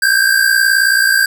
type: tone pair together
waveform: square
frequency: 1555.2 / 1614 Hz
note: G6 / G#6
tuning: -14 / -50 cents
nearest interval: minor second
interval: 64 cents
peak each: -13 dBFS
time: 0.02-1.26 s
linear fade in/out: 5 ms
effects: none